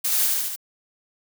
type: noise with echo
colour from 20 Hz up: blue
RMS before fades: -23 dBFS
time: 0.04-0.27 s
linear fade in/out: 10 ms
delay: 73 ms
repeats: 4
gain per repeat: -2 dB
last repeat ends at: 0.562 s
effects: none